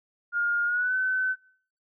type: tone with pitch glide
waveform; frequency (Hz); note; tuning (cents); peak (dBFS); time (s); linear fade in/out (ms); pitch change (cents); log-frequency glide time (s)
sine; 1417 to 1518.7; F6 to F#6; +25 to +45; -23; 0.32-1.36; 50; +120; 0.65-0.95
effects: noise-tail reverb RT60 0.6 s tail -25 dB re dry